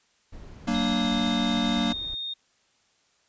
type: noise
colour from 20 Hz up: brown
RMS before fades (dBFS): -42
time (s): 0.32-2.15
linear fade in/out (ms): 10
type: chord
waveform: square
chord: Gb augmented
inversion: none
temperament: equal with one note detuned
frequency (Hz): 189.32 / 233.1 / 293.7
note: Gb3 / Bb3 / D4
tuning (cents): +40 / 0 / 0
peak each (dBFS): -30 / -26 / -31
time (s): 0.67-1.93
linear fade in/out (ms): 10
type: tone with pitch glide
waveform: sine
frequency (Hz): 3729 to 3684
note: A#7 to A#7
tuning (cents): 0 to -21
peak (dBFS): -30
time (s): 0.74-2.34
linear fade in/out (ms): 10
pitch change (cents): -21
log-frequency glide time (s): 1.01-1.11
effects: white hiss -66 dBFS RMS until 3.28 s + resampled to 16000 Hz